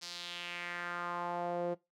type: tone with band-pass filter sweep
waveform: sawtooth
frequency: 174.61 Hz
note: F3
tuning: in tune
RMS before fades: -39 dBFS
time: 0.01-1.75 s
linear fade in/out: 20 ms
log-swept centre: 5100 to 470 Hz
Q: 2.7
effects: noise-tail reverb RT60 0.2 s tail -19 dB re dry

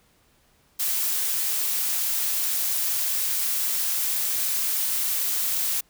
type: noise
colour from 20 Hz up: blue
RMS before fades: -25 dBFS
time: 0.79-5.81 s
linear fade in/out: 10 ms
effects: pink hiss -62 dBFS RMS until 5.89 s

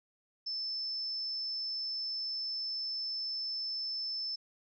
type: tone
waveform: sine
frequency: 5274 Hz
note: E8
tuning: in tune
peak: -34 dBFS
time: 0.46-4.36 s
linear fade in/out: 10 ms
effects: none

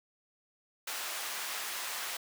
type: high-pass noise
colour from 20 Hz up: pink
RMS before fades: -38 dBFS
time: 0.87-2.17 s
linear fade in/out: 5 ms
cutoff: 1000 Hz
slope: 12 dB/octave
effects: none

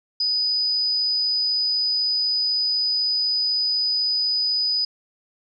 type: tone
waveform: sine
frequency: 4978 Hz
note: D#8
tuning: in tune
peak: -19 dBFS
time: 0.2-4.85 s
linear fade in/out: 5 ms
effects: none

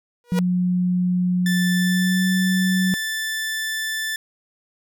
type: tone with exponential growth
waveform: sawtooth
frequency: 481.5 Hz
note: B4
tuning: 44 cents flat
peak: -17 dBFS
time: 0.24-0.39 s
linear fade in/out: 0 ms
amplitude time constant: 31 ms
type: tone with pitch glide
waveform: sine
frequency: 180 to 186.35 Hz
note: F#3 to F#3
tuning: -47 to +13 cents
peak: -17 dBFS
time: 0.32-2.94 s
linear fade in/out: 0 ms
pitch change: +60 cents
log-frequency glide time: 1.71-2.26 s
type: tone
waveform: sawtooth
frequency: 1760 Hz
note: A6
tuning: in tune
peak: -20 dBFS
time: 1.46-4.16 s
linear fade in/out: 2 ms
effects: none

